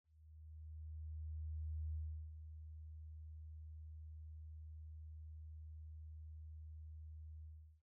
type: tone with ADSR envelope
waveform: sine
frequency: 78 Hz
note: D#2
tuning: 5 cents sharp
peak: -40 dBFS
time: 0.04-7.82 s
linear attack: 1900 ms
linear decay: 370 ms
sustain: -10 dB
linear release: 380 ms
effects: none